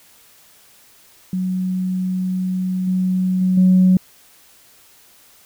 sine tone with level steps, 185 Hz, F#3, in tune, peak -18 / -15 / -13 / -8 dBFS, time 1.33-3.97 s, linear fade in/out 2 ms, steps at 2.87 / 3.41 / 3.57 s, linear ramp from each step 5 ms, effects tanh soft clip ceiling -5 dBFS + white hiss -50 dBFS RMS until 5.45 s

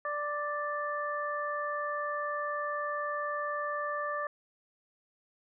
harmonic tone, 588 Hz, D5, 2 cents sharp, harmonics 1 / 2 / 3, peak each -36 / -34 / -38 dBFS, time 0.05-4.27 s, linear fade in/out 2 ms, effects none

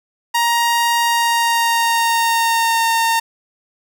sawtooth tone with pitch glide, 939 to 914.4 Hz, A#5 to A#5, +12 to -34 cents, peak -10 dBFS, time 0.34-3.2 s, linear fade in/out 10 ms, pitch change -46 cents, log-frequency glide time 0.98-2.86 s, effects none

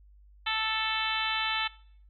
harmonic tone, 440 Hz, A4, in tune, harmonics 2 / 3 / 4 / 5 / 6 / 7 / 8 / 9, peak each -35 / -35 / -35 / -36 / -35 / -35 / -35 / -38 dBFS, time 0.46-1.68 s, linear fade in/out 10 ms, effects noise-tail reverb RT60 0.6 s tail -22 dB re dry + added 50 Hz sine -53 dBFS peak until 2.09 s

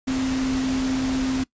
sine tone in noise, 261.6 Hz, C4, in tune, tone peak -21 dBFS, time 0.07-1.44 s, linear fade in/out 10 ms, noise pink, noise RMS -31 dBFS, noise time 0.07-1.44 s, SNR +7 dB, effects noise-tail reverb RT60 0.1 s tail -20 dB re dry + resampled to 16000 Hz

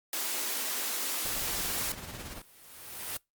white high-pass noise, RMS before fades -33 dBFS, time 0.13-1.92 s, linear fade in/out 2 ms, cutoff 220 Hz, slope 48 dB/octave
pink noise with tremolo, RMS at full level -40 dBFS, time 1.25-2.42 s, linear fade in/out 5 ms, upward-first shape sine, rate 18 Hz, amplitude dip 50%
white noise with exponential growth, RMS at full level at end -34 dBFS, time 2.02-3.17 s, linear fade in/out 2 ms, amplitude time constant 250 ms
effects noise-tail reverb RT60 0.2 s tail -25 dB re dry + Opus 48 kbps

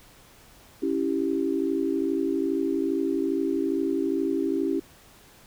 sine chord, C# diminished, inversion none, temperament equal, 277.2 / 329.6 / 392 Hz, C#4 / E4 / G4, 0 / 0 / 0 cents, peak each -27 / -27 / -28 dBFS, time 0.82-4.8 s, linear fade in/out 10 ms, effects pink hiss -53 dBFS RMS until 5.46 s

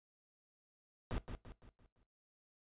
brown noise with echo, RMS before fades -38 dBFS, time 1.11-1.18 s, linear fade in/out 0 ms, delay 170 ms, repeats 5, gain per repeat -7 dB, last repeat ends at 2.03 s, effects noise-tail reverb RT60 0.2 s tail -17 dB re dry + resampled to 8000 Hz

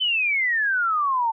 sine exponential sweep, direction down, 3091 to 883 Hz, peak -19 dBFS, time 0-1.32 s, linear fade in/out 20 ms, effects none

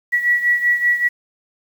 sine beating tone pair, 1935 / 1940.2 Hz, B6 / B6, -36 / -31 cents, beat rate 5.2 Hz, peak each -15 / -20 dBFS, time 0.12-1.09 s, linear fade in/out 20 ms, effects 7-bit

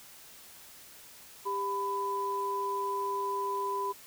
sine tone pair together, 397.7 / 998.7 Hz, G4 / B5, +25 / +19 cents, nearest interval octave + major third, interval 1594 cents, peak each -35 / -31 dBFS, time 1.45-3.93 s, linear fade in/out 20 ms, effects white hiss -52 dBFS RMS until 4.06 s

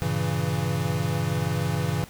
square chord, G diminished seventh, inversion none, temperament equal with one note detuned, 98 / 117.22 / 138.59 / 164.81 Hz, G2 / Bb2 / Db3 / Fb3, 0 / +10 / 0 / 0 cents, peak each -31 / -32 / -29 / -29 dBFS, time 0.02-2.04 s, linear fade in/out 0 ms, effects pink hiss -47 dBFS RMS until 2.09 s

